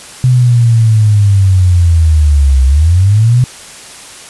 sine linear two-way sweep, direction down then up, 128.1 to 64.4 to 128.1 Hz, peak -4 dBFS, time 0.24-3.44 s, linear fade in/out 0 ms, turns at 2.65 s, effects white hiss -31 dBFS RMS until 4.29 s + resampled to 24000 Hz

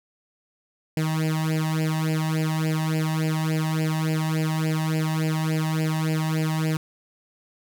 sawtooth tone with flanger, 157.7 Hz, D#3, 24 cents sharp, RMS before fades -24 dBFS, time 0.97-6.77 s, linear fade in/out 2 ms, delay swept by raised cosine 0.4 to 1.1 ms, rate 3.5 Hz, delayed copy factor +0.9, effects none

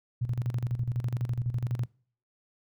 sine tone with tremolo, 120.8 Hz, B2, 38 cents flat, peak -25 dBFS, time 0.21-1.86 s, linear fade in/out 10 ms, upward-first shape square, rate 12 Hz, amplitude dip 75%, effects noise-tail reverb RT60 0.5 s tail -25 dB re dry

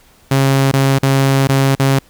sawtooth tone with dropouts, 135.9 Hz, C#3, 34 cents flat, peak -6 dBFS, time 0.31-1.99 s, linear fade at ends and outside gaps 5 ms, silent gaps 0.715-0.735 / 0.986-1.029 / 1.473-1.49 / 1.752-1.796 s, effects pink hiss -49 dBFS RMS until 2.09 s

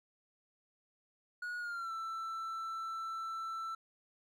triangle tone with pitch glide, 1452 to 1331.5 Hz, F#6 to E6, -33 to +17 cents, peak -36 dBFS, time 1.42-3.75 s, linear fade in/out 5 ms, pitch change -150 cents, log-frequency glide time 1.59-1.92 s, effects none

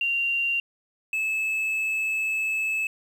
sine / triangle tone pair in turn, 2769 / 2605 Hz, F7 / E7, -15 / -21 cents, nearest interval minor second, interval 106 cents, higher first, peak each -22 / -22 dBFS, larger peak neither, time 0.01-0.6 / 1.13-2.87 s, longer second, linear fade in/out 2 ms, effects 9-bit

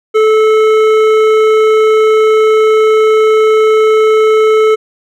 sine tone with hard clipping, 435 Hz, A4, 20 cents flat, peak -7 dBFS, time 0.14-4.76 s, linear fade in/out 20 ms, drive 11 dB, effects none

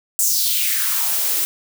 blue noise with high-pass filter sweep, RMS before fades -19 dBFS, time 0.19-1.45 s, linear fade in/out 0 ms, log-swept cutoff 7800 to 280 Hz, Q 3, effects none

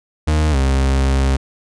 40% pulse tone with pitch glide, 77 to 67.03 Hz, D#2 to C2, -17 to +42 cents, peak -12 dBFS, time 0.27-1.37 s, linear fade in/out 10 ms, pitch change -241 cents, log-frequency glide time 0.51-0.56 s, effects resampled to 22050 Hz

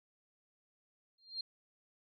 sine tone with exponential growth, 4196 Hz, C8, 4 cents sharp, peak -34 dBFS, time 1.18-1.41 s, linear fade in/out 5 ms, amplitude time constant 50 ms, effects none

